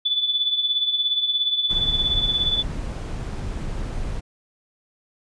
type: tone with tremolo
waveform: sine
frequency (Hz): 3475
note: A7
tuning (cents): -22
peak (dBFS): -16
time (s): 0.05-2.63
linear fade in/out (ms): 10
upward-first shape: triangle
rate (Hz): 17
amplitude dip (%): 70
type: noise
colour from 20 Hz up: brown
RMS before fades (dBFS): -28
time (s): 1.69-4.21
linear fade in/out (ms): 20
effects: resampled to 22050 Hz